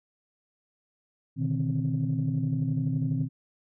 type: tone cluster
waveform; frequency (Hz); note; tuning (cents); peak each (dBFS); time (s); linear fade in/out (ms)
sine; 123.1 / 143.6 / 155.5 / 261.7; B2 / D3 / D#3 / C4; -5 / -39 / -1 / 0; -29 / -32 / -28 / -31; 1.36-3.29; 50
effects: tanh soft clip ceiling -17 dBFS